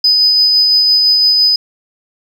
sine tone with tremolo, 5000 Hz, D#8, 8 cents sharp, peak -5 dBFS, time 0.04-1.56 s, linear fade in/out 5 ms, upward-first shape sine, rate 5.9 Hz, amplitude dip 25%, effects tanh soft clip ceiling -2 dBFS + 7-bit

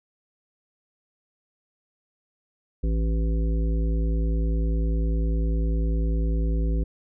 harmonic tone, 55 Hz, A1, in tune, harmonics 1 / 3 / 5 / 7 / 9, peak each -21 / -31 / -35 / -38 / -40 dBFS, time 2.83-6.84 s, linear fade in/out 10 ms, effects none

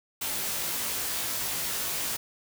white noise with comb filter, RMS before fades -31 dBFS, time 0.21-2.17 s, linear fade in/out 10 ms, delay 18 ms, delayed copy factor +1, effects none

